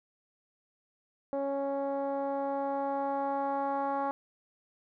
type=tone with low-pass filter sweep; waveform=10% pulse; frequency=277.2 Hz; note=C#4; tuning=in tune; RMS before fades=-32 dBFS; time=1.33-4.11 s; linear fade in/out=0 ms; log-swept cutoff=600 to 940 Hz; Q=2.5; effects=none